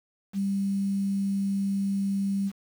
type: tone with quantisation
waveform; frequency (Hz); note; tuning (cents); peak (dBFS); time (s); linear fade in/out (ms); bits
sine; 197.1; G3; +10; -24; 0.33-2.52; 50; 8
effects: none